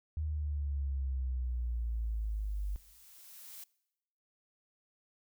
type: exponential sweep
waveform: sine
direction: down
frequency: 77.9 to 49 Hz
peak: -32 dBFS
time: 0.17-2.76 s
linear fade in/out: 0 ms
type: noise with exponential growth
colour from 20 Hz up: blue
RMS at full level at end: -47 dBFS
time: 1.43-3.64 s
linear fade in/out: 5 ms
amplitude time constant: 480 ms
effects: noise-tail reverb RT60 0.9 s tail -23 dB re dry